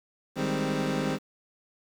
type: chord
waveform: 25% pulse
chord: Ab major seventh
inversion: second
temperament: equal with one note detuned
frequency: 155.56 / 196.68 / 207.7 / 261.6 Hz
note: Eb3 / G3 / Ab3 / C4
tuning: 0 / +6 / 0 / 0 cents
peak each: -28 / -30 / -30 / -27 dBFS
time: 0.35-1.19 s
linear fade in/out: 50 ms
effects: low-pass 7000 Hz 12 dB/octave + 8-bit